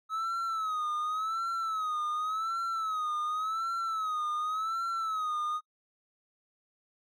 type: tone with vibrato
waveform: triangle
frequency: 1285 Hz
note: E6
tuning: 45 cents flat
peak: -28 dBFS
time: 0.09-5.61 s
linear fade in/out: 50 ms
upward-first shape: sine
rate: 0.89 Hz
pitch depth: 96 cents each way
effects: noise-tail reverb RT60 0.1 s tail -25 dB re dry